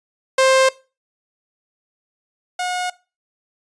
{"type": "tone pair in turn", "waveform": "sawtooth", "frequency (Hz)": [527, 724], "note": ["C5", "F#5"], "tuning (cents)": [12, -38], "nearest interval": "perfect fourth", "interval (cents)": 550, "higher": "second", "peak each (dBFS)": [-8, -17], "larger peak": "first", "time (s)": [[0.38, 0.69], [2.59, 2.9]], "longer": "neither", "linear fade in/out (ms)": 5, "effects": ["noise-tail reverb RT60 0.3 s tail -20 dB re dry", "resampled to 22050 Hz"]}